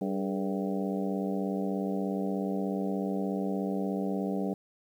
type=harmonic tone with a mistuned harmonic; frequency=96.7 Hz; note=G2; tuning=23 cents flat; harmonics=2 / 3 / 4 / 5 / 6 / 7 / 8; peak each=-31 / -35 / -37 / -39 / -41 / -42 / -43 dBFS; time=0.01-4.54 s; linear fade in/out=5 ms; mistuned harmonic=4; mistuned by=+100 cents; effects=10-bit